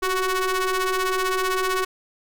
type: ring-modulated tone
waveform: sawtooth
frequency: 370.1 Hz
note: F#4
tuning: in tune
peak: -14 dBFS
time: 0.02-1.85 s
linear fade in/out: 10 ms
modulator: 748 Hz
effects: none